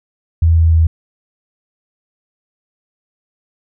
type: tone with pitch steps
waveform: sine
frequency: 82.41 / 81.79 / 81.18 Hz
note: E2 / E2 / E2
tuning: 0 / -13 / -26 cents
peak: -7 dBFS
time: 0.42-0.87 s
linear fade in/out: 5 ms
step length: 150 ms
effects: none